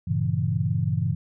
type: chord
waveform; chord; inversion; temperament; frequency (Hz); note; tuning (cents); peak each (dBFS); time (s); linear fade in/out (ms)
sine; G diminished seventh; none; equal; 98 / 116.54 / 138.59 / 164.81; G2 / Bb2 / Db3 / Fb3; 0 / 0 / 0 / 0; -27; 0.07-1.15; 10
effects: none